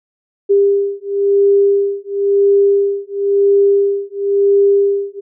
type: beating tone pair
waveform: sine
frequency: 399.3 / 400.27 Hz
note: G4 / G4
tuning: +32 / +36 cents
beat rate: 0.97 Hz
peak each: -13 dBFS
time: 0.49-5.21 s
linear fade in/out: 20 ms
effects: none